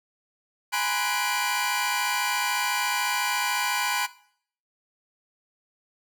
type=tone cluster; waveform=sawtooth; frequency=830 / 970 / 1024 / 1482 / 2360 Hz; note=G#5 / B5 / C6 / F#6 / D7; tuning=-1 / -31 / -38 / +2 / +8 cents; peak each=-27 dBFS; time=0.72-4.07 s; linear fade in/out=20 ms; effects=noise-tail reverb RT60 0.6 s tail -19 dB re dry